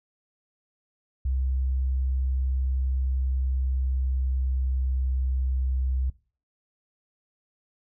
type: tone with pitch glide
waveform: sine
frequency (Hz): 65.2 to 64.71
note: C2 to C2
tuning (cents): -5 to -19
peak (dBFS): -23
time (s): 1.25-6.1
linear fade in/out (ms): 5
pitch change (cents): -14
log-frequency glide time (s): 2.85-5.22
effects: noise-tail reverb RT60 0.4 s tail -20 dB re dry